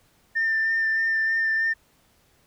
sine tone with vibrato, 1794 Hz, A6, 33 cents sharp, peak -19 dBFS, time 0.35-1.74 s, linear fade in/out 20 ms, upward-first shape sine, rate 3.2 Hz, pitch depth 14 cents each way, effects tanh soft clip ceiling -17 dBFS + pink hiss -62 dBFS RMS until 2.46 s

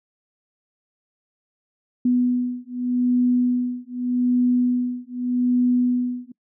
sine beating tone pair, 246.9 / 247.73 Hz, B3 / B3, 0 / +6 cents, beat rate 0.83 Hz, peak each -21 dBFS, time 2.05-6.32 s, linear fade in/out 5 ms, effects noise-tail reverb RT60 0.1 s tail -24 dB re dry

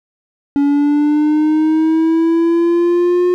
triangle linear sweep, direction up, 282.1 to 359.5 Hz, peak -8 dBFS, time 0.56-3.34 s, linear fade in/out 0 ms, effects none

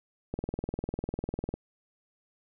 click train, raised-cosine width 2 ms, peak -19 dBFS, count 25, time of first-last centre 0.34-1.54 s, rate 20 Hz, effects none

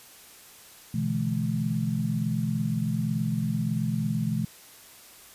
sine chord, E dominant seventh, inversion second, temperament equal with one note detuned, 123.47 / 146.83 / 164.81 / 213.1 Hz, B2 / D3 / E3 / G#3, 0 / 0 / 0 / +45 cents, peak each -30 / -34 / -29 / -29 dBFS, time 0.94-4.45 s, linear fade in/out 5 ms, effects white hiss -50 dBFS RMS until 5.34 s + resampled to 32000 Hz

